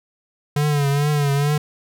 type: tone with vibrato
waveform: square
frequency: 144.5 Hz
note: D3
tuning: 28 cents flat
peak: -17 dBFS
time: 0.56-1.58 s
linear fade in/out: 5 ms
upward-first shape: triangle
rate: 2.3 Hz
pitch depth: 71 cents each way
effects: none